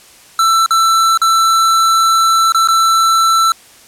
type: tone with dropouts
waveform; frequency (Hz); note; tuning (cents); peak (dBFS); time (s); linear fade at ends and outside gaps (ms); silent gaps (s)
square; 1333; E6; +19; -9; 0.39-3.52; 2; 0.662-0.707 / 1.175-1.216 / 2.522-2.546 / 2.675-2.685
effects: white hiss -42 dBFS RMS until 3.87 s + low-pass 11000 Hz 12 dB/octave